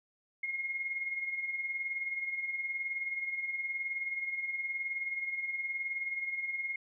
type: tone with tremolo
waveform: sine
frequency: 2148 Hz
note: C7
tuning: 45 cents sharp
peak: -31 dBFS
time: 0.43-6.76 s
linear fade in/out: 5 ms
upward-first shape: sine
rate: 19 Hz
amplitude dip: 55%
effects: none